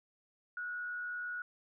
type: tone with frequency modulation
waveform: sine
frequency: 1457 Hz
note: F#6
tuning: 27 cents flat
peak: -37 dBFS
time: 0.57-1.42 s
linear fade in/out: 2 ms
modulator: 91.5 Hz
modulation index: 0.36
effects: none